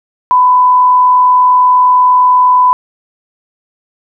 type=tone with frequency modulation; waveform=sine; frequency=1000 Hz; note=B5; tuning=21 cents sharp; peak=-4 dBFS; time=0.31-2.73 s; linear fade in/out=0 ms; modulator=48.5 Hz; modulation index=0.2; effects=none